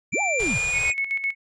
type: linear two-way sweep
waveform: sine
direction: up then down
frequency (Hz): 59.2 to 853 to 69.1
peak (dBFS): -25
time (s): 0.12-0.59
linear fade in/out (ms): 20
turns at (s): 0.21
type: tone with pitch glide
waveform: square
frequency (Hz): 2349 to 2487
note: D7 to D#7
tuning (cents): 0 to -1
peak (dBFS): -23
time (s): 0.12-0.94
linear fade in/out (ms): 20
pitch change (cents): +99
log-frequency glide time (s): 0.32-0.82
type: band-stop noise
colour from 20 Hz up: pink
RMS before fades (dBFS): -34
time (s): 0.39-0.91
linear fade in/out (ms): 10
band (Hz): 170 to 420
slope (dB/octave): 96
type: tone with tremolo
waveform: sine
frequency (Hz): 2199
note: C#7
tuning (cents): -14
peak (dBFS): -21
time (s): 0.72-1.35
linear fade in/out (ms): 50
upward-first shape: square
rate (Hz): 7.7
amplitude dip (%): 65
effects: resampled to 22050 Hz